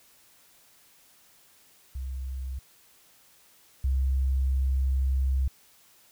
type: tone pair in turn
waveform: sine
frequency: 65.41 / 66.21 Hz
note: C2 / C2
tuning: 0 / +21 cents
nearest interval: unison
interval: 21 cents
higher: second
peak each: -31 / -22 dBFS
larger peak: second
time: 1.95-2.59 / 3.84-5.48 s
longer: second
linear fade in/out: 5 ms
effects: white hiss -59 dBFS RMS until 6.11 s